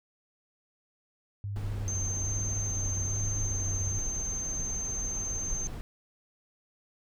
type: tone with vibrato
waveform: sine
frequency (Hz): 98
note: G2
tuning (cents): 0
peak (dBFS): -32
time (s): 1.44-3.99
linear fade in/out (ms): 0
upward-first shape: square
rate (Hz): 1.2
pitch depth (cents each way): 50
type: noise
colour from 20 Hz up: brown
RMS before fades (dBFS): -37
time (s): 1.56-5.81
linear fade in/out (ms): 0
type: tone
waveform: sine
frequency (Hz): 6290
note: G8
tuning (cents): +5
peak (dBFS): -32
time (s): 1.88-5.67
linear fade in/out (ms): 0
effects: none